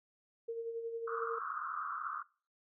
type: tone with tremolo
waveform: sine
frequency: 460 Hz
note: A#4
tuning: 23 cents flat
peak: -35 dBFS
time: 0.48-1.39 s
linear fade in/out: 10 ms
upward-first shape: sine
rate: 11 Hz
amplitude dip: 50%
type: band-pass noise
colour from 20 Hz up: white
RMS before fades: -40 dBFS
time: 1.07-2.23 s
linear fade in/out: 10 ms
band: 1100 to 1400 Hz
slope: 96 dB/octave
effects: noise-tail reverb RT60 0.4 s tail -23 dB re dry